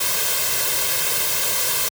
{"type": "noise with comb filter", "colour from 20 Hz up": "white", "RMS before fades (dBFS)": -21, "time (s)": [0, 1.89], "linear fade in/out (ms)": 10, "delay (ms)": 1.9, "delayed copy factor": 0.85, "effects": ["high-pass 100 Hz 12 dB/octave"]}